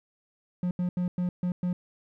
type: tone bursts at uneven times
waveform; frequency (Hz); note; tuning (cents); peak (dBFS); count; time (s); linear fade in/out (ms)
triangle; 178.7; F3; +40; -23; 6; 0.63-0.71 / 0.79-0.89 / 0.97-1.08 / 1.18-1.29 / 1.43-1.52 / 1.63-1.73; 2
effects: none